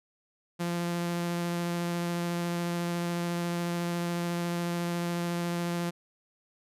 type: tone with vibrato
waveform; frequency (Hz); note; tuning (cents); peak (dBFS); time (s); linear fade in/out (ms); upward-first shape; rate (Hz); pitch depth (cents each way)
sawtooth; 172.6; F3; -20; -25; 0.59-5.91; 20; sine; 14; 8
effects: resampled to 32000 Hz